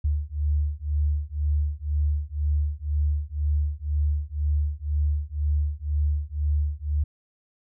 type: beating tone pair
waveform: sine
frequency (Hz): 73.1 / 75.1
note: D2 / D2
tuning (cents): -7 / +39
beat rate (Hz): 2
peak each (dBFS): -25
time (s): 0.04-7.04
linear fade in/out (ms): 10
effects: none